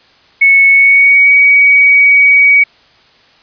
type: tone with pitch glide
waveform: sine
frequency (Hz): 2207 to 2259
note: C#7 to C#7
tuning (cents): -8 to +32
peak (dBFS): -3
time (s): 0.41-2.64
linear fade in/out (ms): 10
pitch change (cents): +40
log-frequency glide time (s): 0.69-1.32
effects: white hiss -46 dBFS RMS until 3.42 s + resampled to 11025 Hz